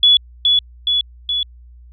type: tone with echo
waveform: sine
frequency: 3409 Hz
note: G#7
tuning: 45 cents sharp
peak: -7 dBFS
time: 0.03-0.17 s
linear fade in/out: 2 ms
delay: 420 ms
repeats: 3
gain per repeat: -3 dB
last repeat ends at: 1.43 s
effects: added 60 Hz sine -39 dBFS peak until 1.92 s